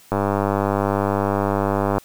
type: click train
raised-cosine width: 1 ms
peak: -6 dBFS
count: 187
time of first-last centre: 0.12-1.982 s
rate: 99.9 Hz
effects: white hiss -50 dBFS RMS until 2.04 s